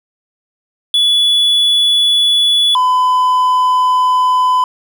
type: tone pair in turn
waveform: triangle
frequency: 3420 / 1008 Hz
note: A7 / B5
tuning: -50 / +35 cents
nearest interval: octave + major sixth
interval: 2115 cents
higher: first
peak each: -7 dBFS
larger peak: neither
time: 0.94-2.75 / 2.75-4.64 s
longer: second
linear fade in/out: 2 ms
effects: none